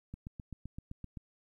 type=click train; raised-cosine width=5 ms; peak=-30 dBFS; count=9; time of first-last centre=0.14-1.172 s; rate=7.75 Hz; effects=12-bit